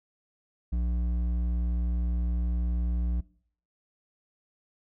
sine tone with hard clipping, 59.6 Hz, A#1, 39 cents sharp, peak -27 dBFS, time 0.72-3.21 s, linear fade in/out 10 ms, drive 8 dB, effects noise-tail reverb RT60 0.6 s tail -22 dB re dry

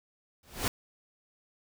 pink noise with exponential growth, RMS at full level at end -25 dBFS, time 0.43-0.68 s, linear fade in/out 2 ms, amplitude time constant 53 ms, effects none

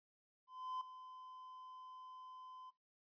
triangle tone with ADSR envelope, 1023 Hz, C6, 39 cents flat, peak -38 dBFS, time 0.47-2.71 s, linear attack 340 ms, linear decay 3 ms, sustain -13 dB, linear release 21 ms, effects noise-tail reverb RT60 0.2 s tail -17 dB re dry + resampled to 11025 Hz

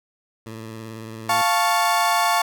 15% pulse tone with vibrato, 111.5 Hz, A2, 23 cents sharp, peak -27 dBFS, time 0.46-1.42 s, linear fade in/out 5 ms, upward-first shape sine, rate 18 Hz, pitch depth 34 cents each way
35% pulse chord, F augmented, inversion none, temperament equal, 698.5 / 880 / 1108.7 Hz, F5 / A5 / C#6, 0 / 0 / 0 cents, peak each -20 dBFS, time 1.29-2.42 s, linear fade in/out 5 ms
effects none

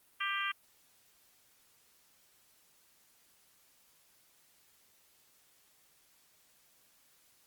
harmonic tone, 395.6 Hz, G4, 16 cents sharp, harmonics 3 / 4 / 5 / 6 / 7 / 8, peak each -37 / -38 / -39 / -40 / -40 / -41 dBFS, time 0.2-0.52 s, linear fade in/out 10 ms, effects white hiss -67 dBFS RMS until 7.46 s + Opus 32 kbps

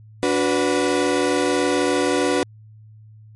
35% pulse tone cluster, 288.3 / 367 / 493.5 Hz, D4 / F#4 / B4, -32 / -14 / -1 cents, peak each -20 dBFS, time 0.23-2.43 s, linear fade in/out 0 ms, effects added 108 Hz sine -42 dBFS peak until 3.35 s + MP3 48 kbps

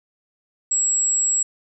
sine tone, 7700 Hz, B8, 45 cents flat, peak -17 dBFS, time 0.71-1.43 s, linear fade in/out 5 ms, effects none

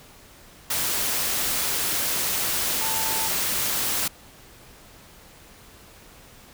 sine tone in noise, 887 Hz, A5, 14 cents sharp, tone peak -31 dBFS, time 2.81-3.28 s, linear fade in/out 5 ms, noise white, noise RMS -25 dBFS, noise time 0.7-4.08 s, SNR -9 dB, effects pink hiss -49 dBFS RMS until 6.53 s

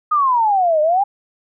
sine exponential two-way sweep, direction down then up, 1255 to 598 to 827 Hz, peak -12 dBFS, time 0.11-1.04 s, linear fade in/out 10 ms, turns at 0.81 s, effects none

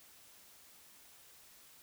silence, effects white hiss -60 dBFS RMS until 1.82 s

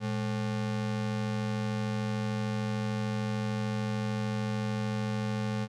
square ring-modulated tone, 162.5 Hz, E3, 24 cents flat, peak -27 dBFS, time 0-5.68 s, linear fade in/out 50 ms, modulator 46.7 Hz, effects low-pass 6000 Hz 12 dB/octave

